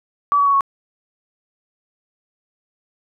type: tone with pitch steps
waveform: sine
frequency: 1148 / 1133.5 / 1119.2 / 1105.1 Hz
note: D6 / C#6 / C#6 / C#6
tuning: -40 / +38 / +16 / -6 cents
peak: -12 dBFS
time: 0.32-0.608 s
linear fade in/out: 0 ms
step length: 72 ms
effects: none